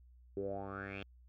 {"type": "tone with low-pass filter sweep", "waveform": "10% pulse", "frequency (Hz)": 98, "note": "G2", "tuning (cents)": 0, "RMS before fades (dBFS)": -42, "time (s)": [0.37, 1.03], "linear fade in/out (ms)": 0, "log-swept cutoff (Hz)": [380, 3100], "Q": 7.3, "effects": ["added 61 Hz sine -58 dBFS peak until 1.28 s"]}